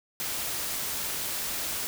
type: noise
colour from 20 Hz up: white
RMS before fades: -32 dBFS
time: 0.2-1.87 s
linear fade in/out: 0 ms
effects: none